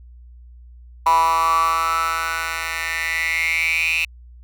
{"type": "tone with high-pass filter sweep", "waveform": "10% pulse", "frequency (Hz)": 164.1, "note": "E3", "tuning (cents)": -8, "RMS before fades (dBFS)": -20, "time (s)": [1.06, 4.05], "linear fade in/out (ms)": 5, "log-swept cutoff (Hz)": [970, 2600], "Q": 9.9, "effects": ["added 60 Hz sine -40 dBFS peak until 4.43 s"]}